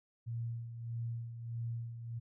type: tone with tremolo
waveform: sine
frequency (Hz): 116.54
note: A#2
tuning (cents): 0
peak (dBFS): -35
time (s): 0.26-2.2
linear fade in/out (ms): 20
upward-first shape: sine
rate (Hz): 1.6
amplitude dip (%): 60
effects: none